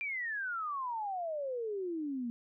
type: exponential sweep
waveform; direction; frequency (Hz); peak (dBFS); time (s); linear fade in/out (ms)
sine; down; 2400 to 230; -34; 0.01-2.3; 0
effects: none